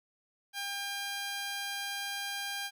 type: tone pair together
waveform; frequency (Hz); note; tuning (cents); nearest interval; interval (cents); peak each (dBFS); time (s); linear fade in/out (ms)
10% pulse; 801 / 1602; G5 / G6; +37 / +37; octave; 1200; -29 / -35; 0.53-2.71; 50
effects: none